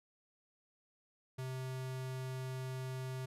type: tone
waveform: square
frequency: 130 Hz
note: C3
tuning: 11 cents flat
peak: -40 dBFS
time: 1.38-3.26 s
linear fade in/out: 10 ms
effects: resampled to 32000 Hz